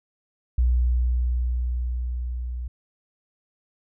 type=tone with level ramp; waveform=sine; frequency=61.1 Hz; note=B1; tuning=18 cents flat; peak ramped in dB=-16 to -28 dBFS; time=0.58-2.68 s; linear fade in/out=5 ms; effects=none